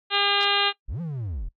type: harmonic tone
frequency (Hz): 403.4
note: G4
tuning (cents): +50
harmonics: 1 / 2 / 3 / 4 / 5 / 6 / 7 / 8 / 9 / 10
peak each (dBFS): -32 / -28 / -28 / -29 / -32 / -30 / -26 / -27 / -28 / -29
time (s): 0.1-0.73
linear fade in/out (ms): 50
type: linear two-way sweep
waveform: triangle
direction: up then down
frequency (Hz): 30.15 to 177.4 to 30.98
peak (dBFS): -26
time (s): 0.88-1.49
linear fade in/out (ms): 10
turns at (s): 1.01
effects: noise-tail reverb RT60 0.1 s tail -21 dB re dry + AAC 64 kbps